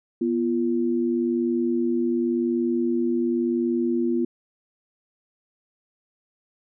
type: tone pair together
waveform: sine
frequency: 243.6 / 344.5 Hz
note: B3 / F4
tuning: -24 / -24 cents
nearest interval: tritone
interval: 600 cents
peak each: -23 dBFS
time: 0.21-4.25 s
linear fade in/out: 5 ms
effects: none